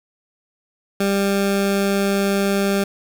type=tone; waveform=20% pulse; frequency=198.2 Hz; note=G3; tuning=19 cents sharp; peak=-12 dBFS; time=1-2.84 s; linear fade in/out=5 ms; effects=7-bit